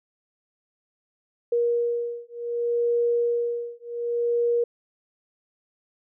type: beating tone pair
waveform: sine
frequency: 473.8 / 474.46 Hz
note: A#4 / A#4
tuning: +28 / +31 cents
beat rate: 0.66 Hz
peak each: -25 dBFS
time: 1.52-4.64 s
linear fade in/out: 5 ms
effects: none